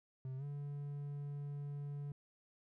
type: tone with pitch glide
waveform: triangle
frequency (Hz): 131 to 143.68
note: C3 to D3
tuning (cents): +2 to -38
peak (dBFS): -39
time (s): 0.25-2.12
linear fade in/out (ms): 2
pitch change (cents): +160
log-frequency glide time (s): 0.37-0.44
effects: none